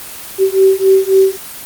sine beating tone pair, 382.2 / 385.9 Hz, G4 / G4, -44 / -27 cents, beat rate 3.7 Hz, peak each -10 dBFS, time 0.38-1.37 s, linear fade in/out 50 ms, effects white hiss -29 dBFS RMS until 1.65 s + Opus 24 kbps

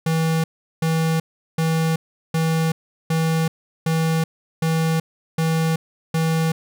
square tone bursts, 161.8 Hz, E3, 32 cents flat, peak -18 dBFS, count 9, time 0.06-6.52 s, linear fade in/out 5 ms, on 380 ms, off 380 ms, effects none

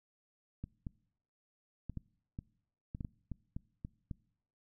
clicks, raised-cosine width 5 ms, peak -28 dBFS, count 12, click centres 0.64 / 0.868 / 1.897 / 1.973 / 2.389 / 2.949 / 3.008 / 3.048 / 3.317 / 3.565 / 3.849 / 4.112 s, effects noise-tail reverb RT60 0.7 s tail -24 dB re dry

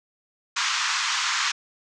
pink band-pass noise, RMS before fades -25 dBFS, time 0.56-1.52 s, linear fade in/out 10 ms, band 1000 to 7000 Hz, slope 48 dB/octave, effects none

